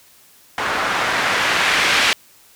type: noise with low-pass filter sweep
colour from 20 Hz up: blue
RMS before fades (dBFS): -18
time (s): 0.58-2.13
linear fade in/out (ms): 0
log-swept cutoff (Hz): 1200 to 2500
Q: 1.1
effects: white hiss -50 dBFS RMS until 2.55 s